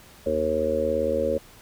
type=harmonic tone; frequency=77.78 Hz; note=D#2; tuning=in tune; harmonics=1 / 3 / 4 / 5 / 6 / 7; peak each=-35 / -32 / -33 / -32 / -27 / -24 dBFS; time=0.26-1.38 s; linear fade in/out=5 ms; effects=pink hiss -50 dBFS RMS until 1.61 s